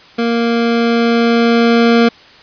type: tone with level ramp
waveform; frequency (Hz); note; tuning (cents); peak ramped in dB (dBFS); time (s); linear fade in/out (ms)
25% pulse; 233.1; A#3; 0; -9 to -3; 0.18-2.09; 10
effects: white hiss -41 dBFS RMS until 2.42 s + resampled to 11025 Hz